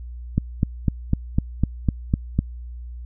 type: click train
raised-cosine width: 5 ms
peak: -5 dBFS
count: 9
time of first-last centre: 0.38-2.39 s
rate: 3.98 Hz
effects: added 60 Hz sine -32 dBFS peak until 3.05 s